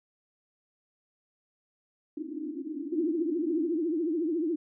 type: band-pass noise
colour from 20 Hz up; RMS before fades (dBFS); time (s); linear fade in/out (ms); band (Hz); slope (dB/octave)
white; -37; 2.17-3.77; 5; 270 to 330; 96
type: tone with vibrato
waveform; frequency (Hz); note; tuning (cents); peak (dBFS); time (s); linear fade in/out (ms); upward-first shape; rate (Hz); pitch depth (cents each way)
sine; 326; E4; -19; -26; 2.92-4.56; 10; triangle; 14; 180
effects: none